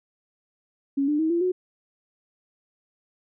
sine tone with pitch steps, 277.2 / 297.1 / 318.4 / 341.3 / 365.8 Hz, C#4 / D4 / D#4 / F4 / F#4, 0 / +20 / +40 / -40 / -20 cents, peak -20 dBFS, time 0.97-1.52 s, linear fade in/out 10 ms, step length 110 ms, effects none

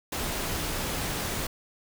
pink noise, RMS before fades -31 dBFS, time 0.12-1.47 s, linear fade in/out 5 ms, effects none

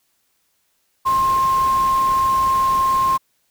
sine tone in noise, 1061 Hz, C6, 24 cents sharp, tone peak -14 dBFS, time 1.05-3.18 s, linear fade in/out 20 ms, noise pink, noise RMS -32 dBFS, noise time 1.05-3.18 s, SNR +15 dB, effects white hiss -66 dBFS RMS until 3.5 s

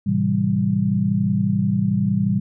sine chord, A minor seventh, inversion none, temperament equal, 110 / 130.81 / 164.81 / 196 Hz, A2 / C3 / E3 / G3, 0 / 0 / 0 / 0 cents, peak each -24 / -25 / -24 / -19 dBFS, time 0.06-2.4 s, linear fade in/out 10 ms, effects none

